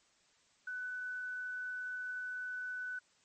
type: tone with quantisation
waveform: sine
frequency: 1496 Hz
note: F#6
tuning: 19 cents sharp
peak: -38 dBFS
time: 0.67-2.99 s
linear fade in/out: 5 ms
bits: 11
effects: white hiss -70 dBFS RMS until 3.24 s + MP3 32 kbps